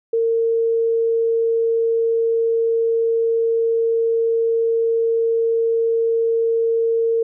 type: tone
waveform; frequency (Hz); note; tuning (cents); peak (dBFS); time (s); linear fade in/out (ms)
sine; 457.2; A#4; -34; -15; 0.13-7.23; 5
effects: none